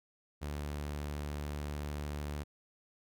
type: tone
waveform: sawtooth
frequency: 73.42 Hz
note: D2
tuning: in tune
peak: -33 dBFS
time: 0.41-2.44 s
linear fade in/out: 20 ms
effects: none